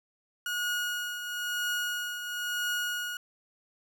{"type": "tone with tremolo", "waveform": "30% pulse", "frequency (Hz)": 1446, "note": "F#6", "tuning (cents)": -40, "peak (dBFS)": -25, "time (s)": [0.46, 3.17], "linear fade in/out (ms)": 2, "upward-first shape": "triangle", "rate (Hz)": 1, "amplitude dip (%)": 60, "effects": []}